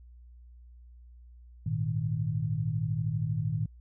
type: chord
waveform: sine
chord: Ab suspended second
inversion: none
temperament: equal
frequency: 103.83 / 116.54 / 155.56 Hz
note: Ab2 / Bb2 / Eb3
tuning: 0 / 0 / 0 cents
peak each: -34 / -31 / -31 dBFS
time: 1.66-3.66 s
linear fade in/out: 5 ms
effects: added 60 Hz sine -49 dBFS peak until 3.8 s